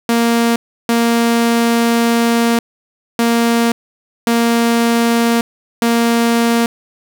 sawtooth tone bursts at uneven times, 233.1 Hz, A#3, in tune, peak -7 dBFS, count 5, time 0.09-0.56 / 0.89-2.59 / 3.19-3.72 / 4.27-5.41 / 5.82-6.66 s, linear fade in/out 2 ms, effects none

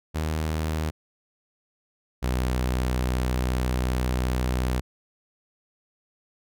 sawtooth tone pair in turn, 78.3 / 62.72 Hz, D#2 / B1, +11 / +27 cents, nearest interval major third, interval 384 cents, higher first, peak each -21 / -19 dBFS, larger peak second, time 0.14-0.91 / 2.22-4.81 s, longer second, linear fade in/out 20 ms, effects none

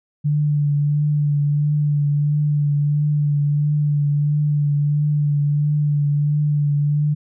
sine tone with vibrato, 146.83 Hz, D3, in tune, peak -15 dBFS, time 0.24-7.15 s, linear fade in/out 20 ms, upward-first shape triangle, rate 1.5 Hz, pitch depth 28 cents each way, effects none

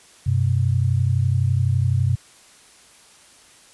sine tone pair together, 95.3 / 127.21 Hz, G2 / C3, -48 / -48 cents, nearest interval perfect fourth, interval 500 cents, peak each -19 dBFS, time 0.26-2.16 s, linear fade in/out 10 ms, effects white hiss -50 dBFS RMS until 3.73 s + resampled to 24000 Hz

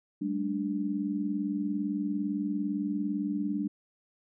sine chord, G suspended second, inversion none, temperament equal with one note detuned, 196 / 216 / 293.7 Hz, G3 / A3 / D4, 0 / -32 / 0 cents, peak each -33 / -35 / -31 dBFS, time 0.21-3.68 s, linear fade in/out 10 ms, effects none

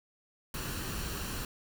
pink noise with comb filter, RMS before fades -37 dBFS, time 0.54-1.45 s, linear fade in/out 2 ms, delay 0.7 ms, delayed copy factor +0.5, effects none

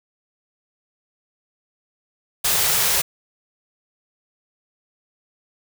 white band-stop noise, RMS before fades -19 dBFS, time 2.44-3.02 s, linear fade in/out 10 ms, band 200 to 360 Hz, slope 96 dB/octave, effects none

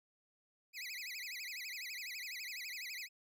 25% pulse tone with vibrato, 2240 Hz, C#7, 18 cents sharp, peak -39 dBFS, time 0.73-3.09 s, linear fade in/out 50 ms, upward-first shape sine, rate 12 Hz, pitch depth 250 cents each way, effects none

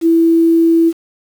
sine tone with quantisation, 330.9 Hz, E4, 7 cents sharp, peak -7 dBFS, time 0.01-0.93 s, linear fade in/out 50 ms, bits 6, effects none

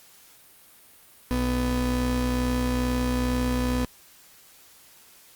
35% pulse tone pair together, 62.3 / 249.2 Hz, B1 / B3, +16 / +16 cents, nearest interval 2 octaves, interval 2400 cents, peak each -25 dBFS, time 1.31-3.85 s, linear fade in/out 0 ms, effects white hiss -53 dBFS RMS until 5.35 s + Opus 48 kbps

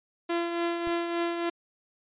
sawtooth tone with tremolo, 341.1 Hz, F4, 41 cents flat, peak -21 dBFS, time 0.29-1.5 s, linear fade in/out 10 ms, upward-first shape triangle, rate 3.5 Hz, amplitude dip 50%
brown noise with exponential decay, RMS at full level -37 dBFS, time 0.87-0.95 s, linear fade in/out 1 ms, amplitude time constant 16 ms
effects resampled to 8000 Hz

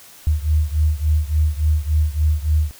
sine beating tone pair, 75.4 / 78.9 Hz, D2 / D#2, +46 / +25 cents, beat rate 3.5 Hz, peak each -17 / -19 dBFS, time 0.27-2.71 s, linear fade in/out 0 ms, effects white hiss -44 dBFS RMS until 2.79 s

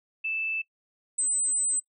sine tone pair in turn, 2637 / 8096 Hz, E7 / B8, 0 / +42 cents, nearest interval octave + perfect fifth, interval 1942 cents, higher second, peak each -27 / -22 dBFS, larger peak second, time 0.24-0.62 / 1.18-1.8 s, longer second, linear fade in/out 10 ms, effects noise-tail reverb RT60 0.1 s tail -21 dB re dry

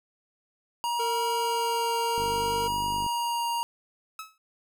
square tone with vibrato, 948 Hz, A#5, 29 cents sharp, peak -27 dBFS, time 0.84-3.63 s, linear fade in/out 0 ms, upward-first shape triangle, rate 0.66 Hz, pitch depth 15 cents each way
square tone, 460.2 Hz, A#4, 22 cents flat, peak -31 dBFS, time 0.99-2.68 s, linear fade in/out 10 ms
click train, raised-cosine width 3 ms, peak -26 dBFS, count 45, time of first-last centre 2.18-3.064 s, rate 49.8 Hz
sawtooth tone with exponential decay, 1293 Hz, E6, 34 cents flat, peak -30 dBFS, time 4.19-4.38 s, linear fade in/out 2 ms, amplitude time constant 41 ms
effects none

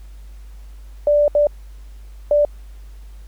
sine tone bursts at uneven times, 587.3 Hz, D5, in tune, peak -11 dBFS, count 3, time 1.07-1.28 / 1.35-1.47 / 2.31-2.45 s, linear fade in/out 2 ms, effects added 50 Hz sine -35 dBFS peak until 3.27 s + pink hiss -55 dBFS RMS until 3.27 s

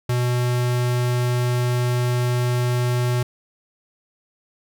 square tone, 123 Hz, B2, 7 cents flat, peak -19 dBFS, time 0.09-3.23 s, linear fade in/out 5 ms, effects none

